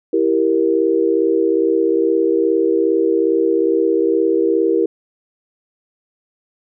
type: chord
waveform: sine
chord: E diminished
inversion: none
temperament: equal with one note detuned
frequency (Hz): 329.6 / 392 / 469.1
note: E4 / G4 / Bb4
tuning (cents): 0 / 0 / +11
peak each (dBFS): -17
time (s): 0.13-4.86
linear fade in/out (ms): 5
effects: none